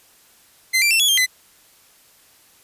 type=tone with pitch steps; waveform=sawtooth; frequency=2065 / 2355 / 2689 / 3378 / 3187 / 2023 Hz; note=C7 / D7 / E7 / G#7 / G7 / B6; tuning=-23 / +4 / +34 / +29 / +28 / +41 cents; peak=-11 dBFS; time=0.73-1.264 s; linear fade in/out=20 ms; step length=89 ms; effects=white hiss -53 dBFS RMS until 2.63 s + resampled to 32000 Hz